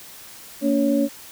sine tone cluster, 230.6 / 285.4 / 556 Hz, A#3 / D4 / C#5, -19 / -49 / +5 cents, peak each -22 / -19 / -23 dBFS, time 0.61-1.09 s, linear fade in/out 50 ms, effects white hiss -42 dBFS RMS until 1.31 s

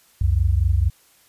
sine tone pair together, 65.41 / 89.63 Hz, C2 / F2, 0 / +45 cents, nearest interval perfect fourth, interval 545 cents, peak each -18 dBFS, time 0.21-0.9 s, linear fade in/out 5 ms, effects white hiss -56 dBFS RMS until 1.28 s + resampled to 32000 Hz

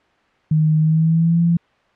sine tone with pitch glide, 155.56 to 169.64 Hz, D#3 to E3, 0 to +50 cents, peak -12 dBFS, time 0.51-1.57 s, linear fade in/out 5 ms, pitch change +150 cents, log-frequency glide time 0.79-1.41 s, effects white hiss -57 dBFS RMS until 1.95 s + low-pass 2000 Hz 12 dB/octave

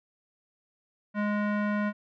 square tone with low-pass filter, 207.7 Hz, G#3, in tune, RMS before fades -28 dBFS, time 1.14-1.93 s, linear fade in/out 50 ms, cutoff 1700 Hz, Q 2.2, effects none

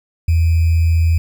sine tone with sample-and-hold, 82.5 Hz, E2, 2 cents sharp, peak -10 dBFS, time 0.28-1.18 s, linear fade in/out 5 ms, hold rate 2450 Hz, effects none

